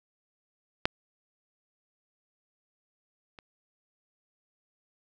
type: clicks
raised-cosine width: 0.3 ms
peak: -7 / -30 dBFS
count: 2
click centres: 0.855 / 3.388 s
effects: none